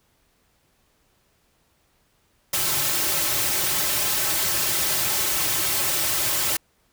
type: noise with comb filter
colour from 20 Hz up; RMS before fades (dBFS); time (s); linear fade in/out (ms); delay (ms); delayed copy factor
white; -23; 2.53-6.57; 5; 4.2; -1
effects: pink hiss -65 dBFS RMS until 6.92 s